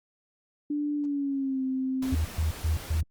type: tone with pitch glide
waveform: sine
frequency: 293.7 to 261.7 Hz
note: D4 to C4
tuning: 0 to 0 cents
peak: -26 dBFS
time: 0.7-2.15 s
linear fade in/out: 5 ms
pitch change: -200 cents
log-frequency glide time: 0.96-1.63 s
type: noise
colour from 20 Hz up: pink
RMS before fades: -41 dBFS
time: 2.02-3.01 s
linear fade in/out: 5 ms
type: tone bursts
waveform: sine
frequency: 79.2 Hz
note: D#2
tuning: 31 cents sharp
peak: -23 dBFS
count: 4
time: 2.12-3.03 s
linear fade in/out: 5 ms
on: 130 ms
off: 130 ms
effects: Opus 32 kbps